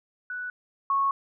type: tone pair in turn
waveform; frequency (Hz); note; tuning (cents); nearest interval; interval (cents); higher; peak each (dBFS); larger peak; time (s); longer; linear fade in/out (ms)
sine; 1481 / 1101.2; F#6 / C#6; +1 / -12; perfect fourth; 513; first; -31 / -21; second; 0.3-0.5 / 0.9-1.11; second; 2
effects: none